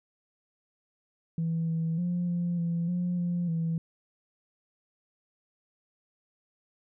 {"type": "tone with pitch steps", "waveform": "sine", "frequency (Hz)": [164.5, 163.3, 176.1, 173.8, 169.2, 177.5, 174.6, 164.5], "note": ["E3", "E3", "F3", "F3", "E3", "F3", "F3", "E3"], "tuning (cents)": [-3, -16, 15, -8, 45, 28, 0, -3], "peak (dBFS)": -25, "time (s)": [1.38, 3.78], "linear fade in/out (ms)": 2, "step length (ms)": 300, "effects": ["tanh soft clip ceiling -23 dBFS"]}